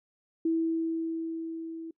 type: tone with level ramp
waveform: sine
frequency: 327 Hz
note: E4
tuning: 14 cents flat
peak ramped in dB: -23 to -37 dBFS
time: 0.45-1.91 s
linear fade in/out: 5 ms
effects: noise-tail reverb RT60 0.1 s tail -24 dB re dry